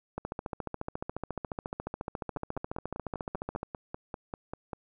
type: two click trains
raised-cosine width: 1 ms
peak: -20 / -22 dBFS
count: 50 / 13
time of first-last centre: 0.18-3.631 / 2.37-4.732 s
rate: 14.2 / 5.08 Hz
effects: none